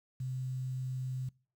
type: tone with quantisation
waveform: sine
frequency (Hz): 129.1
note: C3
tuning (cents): -23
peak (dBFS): -34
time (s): 0.2-1.29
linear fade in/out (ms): 5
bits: 10
effects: noise-tail reverb RT60 0.4 s tail -24 dB re dry